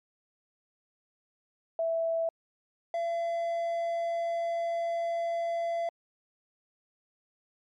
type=tone pair in turn; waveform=sine / triangle; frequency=659.3 / 676.7 Hz; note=E5 / E5; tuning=0 / +45 cents; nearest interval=unison; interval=45 cents; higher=second; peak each=-26 dBFS; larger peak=neither; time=1.79-2.29 / 2.94-5.89 s; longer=second; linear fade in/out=2 ms; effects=MP3 48 kbps